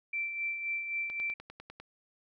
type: tone with tremolo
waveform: sine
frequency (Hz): 2342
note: D7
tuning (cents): -5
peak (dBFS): -30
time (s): 0.13-1.34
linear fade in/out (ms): 5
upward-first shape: sine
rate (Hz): 3.8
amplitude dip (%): 50
type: click train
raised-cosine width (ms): 0.3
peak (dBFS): -30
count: 8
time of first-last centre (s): 1.1-1.8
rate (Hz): 10
effects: none